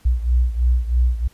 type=beating tone pair; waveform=sine; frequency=60.1 / 63.2 Hz; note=B1 / B1; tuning=-46 / +41 cents; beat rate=3.1 Hz; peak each=-16 / -20 dBFS; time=0.05-1.28 s; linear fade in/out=10 ms; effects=pink hiss -54 dBFS RMS until 1.33 s + resampled to 32000 Hz